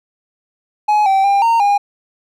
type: tone with pitch steps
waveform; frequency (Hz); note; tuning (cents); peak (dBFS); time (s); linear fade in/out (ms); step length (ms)
triangle; 842 / 775 / 798 / 920 / 812; G#5 / G5 / G5 / A#5 / G#5; +24 / -20 / +31 / -23 / -39; -8; 0.88-1.78; 10; 180
effects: none